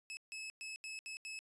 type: tone bursts at uneven times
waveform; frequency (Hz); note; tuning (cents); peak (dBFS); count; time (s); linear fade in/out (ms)
sawtooth; 2592; E7; -30; -40; 6; 0.1-0.17 / 0.32-0.5 / 0.61-0.76 / 0.84-0.99 / 1.06-1.17 / 1.25-1.39; 0
effects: resampled to 24000 Hz